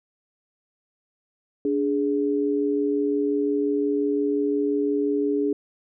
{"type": "tone pair together", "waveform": "sine", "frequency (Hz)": [289.6, 415.3], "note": ["D4", "G#4"], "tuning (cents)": [-24, 0], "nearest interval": "tritone", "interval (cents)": 624, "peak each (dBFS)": -23, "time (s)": [1.65, 5.53], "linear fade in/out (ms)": 2, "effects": []}